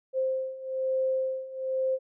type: beating tone pair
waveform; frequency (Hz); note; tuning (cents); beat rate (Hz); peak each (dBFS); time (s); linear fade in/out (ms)
sine; 523.3 / 524.4; C5 / C5; 0 / +4; 1.1; -31 / -28; 0.13-1.99; 50
effects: none